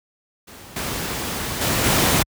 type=noise with level steps; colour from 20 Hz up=pink; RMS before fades=-41 / -26 / -20 / -17 dBFS; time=0.47-2.23 s; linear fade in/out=10 ms; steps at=0.76 / 1.61 / 1.84 s; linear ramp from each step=5 ms; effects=high-pass 60 Hz 12 dB/octave